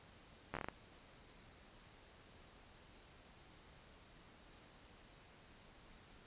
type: slowing click train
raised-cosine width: 0.5 ms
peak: -26 dBFS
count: 7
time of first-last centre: 0.54-0.686 s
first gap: 12 ms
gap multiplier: 1.28
effects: pink hiss -62 dBFS RMS until 6.26 s + resampled to 8000 Hz